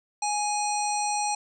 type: harmonic tone with a mistuned harmonic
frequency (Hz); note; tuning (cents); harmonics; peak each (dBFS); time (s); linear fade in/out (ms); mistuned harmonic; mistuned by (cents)
830.6; G#5; 0; 1 / 3 / 5 / 7 / 9 / 10; -26 / -36 / -36 / -34 / -37 / -37; 0.22-1.35; 5; 5; +29
effects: none